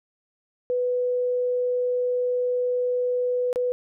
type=tone with dropouts; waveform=sine; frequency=495.5 Hz; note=B4; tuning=6 cents sharp; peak=-21 dBFS; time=0.7-3.72 s; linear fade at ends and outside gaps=0 ms; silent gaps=3.529-3.559 s; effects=none